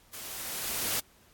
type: noise with level ramp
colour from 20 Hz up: white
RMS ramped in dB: -42 to -29 dBFS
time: 0.13-1 s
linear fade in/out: 5 ms
effects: pink hiss -61 dBFS RMS until 1.33 s + AAC 64 kbps